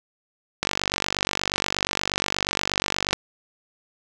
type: click train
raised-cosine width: 0.2 ms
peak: -4 dBFS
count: 122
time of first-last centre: 0.63-3.13 s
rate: 48.4 Hz
effects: none